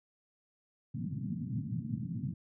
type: band-pass noise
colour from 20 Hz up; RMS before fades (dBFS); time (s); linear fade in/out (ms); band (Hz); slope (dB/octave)
pink; -37; 0.94-2.34; 10; 110 to 240; 48
effects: none